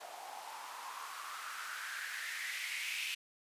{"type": "noise with band-pass filter sweep", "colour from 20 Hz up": "blue", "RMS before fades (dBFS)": -43, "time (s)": [0, 3.15], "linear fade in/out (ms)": 10, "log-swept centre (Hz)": [700, 2600], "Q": 4.7, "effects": ["resampled to 32000 Hz"]}